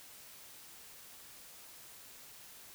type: silence
effects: white hiss -54 dBFS RMS until 2.74 s